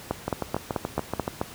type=two click trains; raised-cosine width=1 ms; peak=-12 / -10 dBFS; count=8 / 7; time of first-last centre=0.28-1.279 / 0.11-1.414 s; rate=7.01 / 4.6 Hz; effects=pink hiss -43 dBFS RMS until 1.54 s + high-pass 60 Hz 12 dB/octave